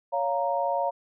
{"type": "chord", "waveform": "sine", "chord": "Bb minor", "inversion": "first", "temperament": "just", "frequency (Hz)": [559.4, 699.2, 932.3], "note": ["Db5", "F5", "Bb5"], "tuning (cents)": [16, 2, 0], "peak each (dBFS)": -28, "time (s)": [0.12, 0.91], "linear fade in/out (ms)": 20, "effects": []}